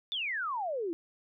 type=exponential sweep; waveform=sine; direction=down; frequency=3600 to 318.3 Hz; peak=-31 dBFS; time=0.12-0.93 s; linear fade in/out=0 ms; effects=none